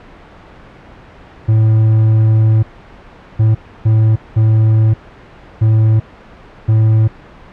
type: tone bursts at uneven times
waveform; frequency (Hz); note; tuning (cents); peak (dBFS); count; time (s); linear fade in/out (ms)
triangle; 110; A2; 0; -5; 6; 1.48-2.63 / 3.39-3.55 / 3.85-4.16 / 4.36-4.94 / 5.61-6 / 6.68-7.08; 10
effects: pink hiss -38 dBFS RMS until 7.52 s + low-pass 2000 Hz 12 dB/octave